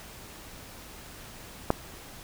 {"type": "click", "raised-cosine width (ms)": 1, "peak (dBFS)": -7, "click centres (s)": 1.704, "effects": ["pink hiss -46 dBFS RMS until 2.23 s"]}